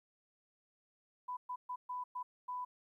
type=tone bursts at uneven times; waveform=sine; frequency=995 Hz; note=B5; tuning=13 cents sharp; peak=-38 dBFS; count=6; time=1.28-1.37 / 1.49-1.56 / 1.69-1.76 / 1.89-2.04 / 2.15-2.23 / 2.48-2.65 s; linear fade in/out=10 ms; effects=13-bit